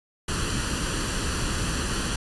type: noise with comb filter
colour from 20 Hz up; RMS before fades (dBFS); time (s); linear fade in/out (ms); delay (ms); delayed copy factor
pink; -27; 0.28-2.16; 5; 0.68; +0.6
effects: resampled to 24000 Hz